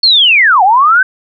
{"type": "linear two-way sweep", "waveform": "sine", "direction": "down then up", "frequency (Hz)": [4400, 715, 1567], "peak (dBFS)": -4, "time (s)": [0.03, 1.03], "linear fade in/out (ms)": 5, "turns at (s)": 0.63, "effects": []}